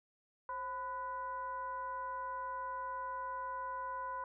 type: tone with frequency modulation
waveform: sine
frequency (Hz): 1003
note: B5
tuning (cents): +26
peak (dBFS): -38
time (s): 0.49-4.24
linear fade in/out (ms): 2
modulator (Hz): 471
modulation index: 0.62
effects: none